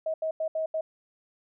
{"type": "tone bursts at uneven times", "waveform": "sine", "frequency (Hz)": 636, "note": "D#5", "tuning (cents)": 38, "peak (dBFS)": -26, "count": 5, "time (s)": [[0.06, 0.14], [0.22, 0.31], [0.4, 0.48], [0.55, 0.66], [0.74, 0.81]], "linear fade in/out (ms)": 5, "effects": []}